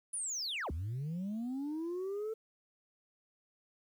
sine linear two-way sweep, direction down then up, 10000 to 69.2 to 448 Hz, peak -33 dBFS, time 0.13-2.34 s, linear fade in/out 10 ms, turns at 0.71 s, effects tanh soft clip ceiling -34 dBFS + 11-bit

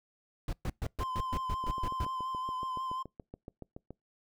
brown noise bursts, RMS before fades -33 dBFS, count 10, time 0.48-2.05 s, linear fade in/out 2 ms, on 49 ms, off 120 ms
triangle tone with vibrato, 1034 Hz, C6, 21 cents flat, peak -32 dBFS, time 1-3.03 s, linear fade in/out 10 ms, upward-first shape sine, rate 5.6 Hz, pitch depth 28 cents each way
click train, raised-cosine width 2 ms, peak -30 dBFS, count 17, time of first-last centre 1.64-3.906 s, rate 7.06 Hz
effects noise-tail reverb RT60 0.2 s tail -26 dB re dry

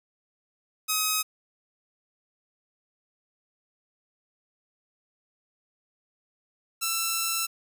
5% pulse tone pair in turn, 1266 / 1336.3 Hz, D#6 / E6, +30 / +23 cents, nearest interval minor second, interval 93 cents, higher second, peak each -12 / -14 dBFS, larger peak first, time 0.88-1.23 / 6.81-7.47 s, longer second, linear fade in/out 20 ms, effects none

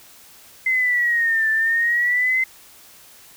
sine exponential two-way sweep, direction down then up, 2070 to 1760 to 2070 Hz, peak -16 dBFS, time 0.66-2.44 s, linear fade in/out 5 ms, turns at 1.5 s, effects white hiss -47 dBFS RMS until 3.36 s

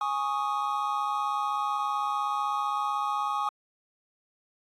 triangle chord, Ab suspended fourth, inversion none, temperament equal, 830.6 / 1108.7 / 1244.5 Hz, Ab5 / Db6 / Eb6, 0 / 0 / 0 cents, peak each -29 dBFS, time 0.01-3.49 s, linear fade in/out 2 ms, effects AAC 48 kbps

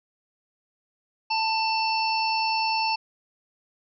harmonic tone, 890 Hz, A5, 20 cents sharp, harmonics 1 / 3 / 5 / 6, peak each -24 / -29 / -31 / -32 dBFS, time 1.3-2.96 s, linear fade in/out 10 ms, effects none

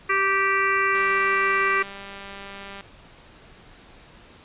harmonic tone, 390 Hz, G4, 9 cents flat, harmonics 1 / 3 / 4 / 5 / 6 / 7, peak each -28 / -23 / -27 / -24 / -27 / -34 dBFS, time 0.09-1.83 s, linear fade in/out 10 ms
click train, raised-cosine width 0.3 ms, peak -23 dBFS, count 369, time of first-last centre 0.95-2.809 s, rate 198 Hz
effects pink hiss -49 dBFS RMS until 4.44 s + resampled to 8000 Hz

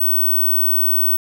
sine tone, 15800 Hz, B9, in tune, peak -13 dBFS, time 0-1.17 s, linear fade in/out 10 ms, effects none

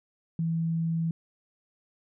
sine tone, 164.5 Hz, E3, 3 cents flat, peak -25 dBFS, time 0.39-1.11 s, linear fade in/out 2 ms, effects none

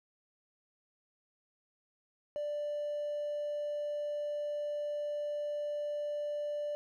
triangle tone with hard clipping, 589 Hz, D5, 5 cents sharp, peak -34 dBFS, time 2.36-6.75 s, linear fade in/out 0 ms, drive 4 dB, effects none

